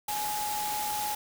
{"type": "tone in noise", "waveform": "sine", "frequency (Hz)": 840, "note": "G#5", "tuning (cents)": 19, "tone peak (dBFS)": -31, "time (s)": [0.08, 1.15], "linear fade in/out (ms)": 5, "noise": "white", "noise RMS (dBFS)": -35, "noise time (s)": [0.08, 1.15], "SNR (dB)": 1, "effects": []}